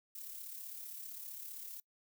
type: noise with amplitude modulation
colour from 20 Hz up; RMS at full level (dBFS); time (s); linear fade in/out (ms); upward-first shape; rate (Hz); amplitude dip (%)
violet; -45; 0.15-1.8; 5; sine; 35.4; 45
effects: noise-tail reverb RT60 0.1 s tail -23 dB re dry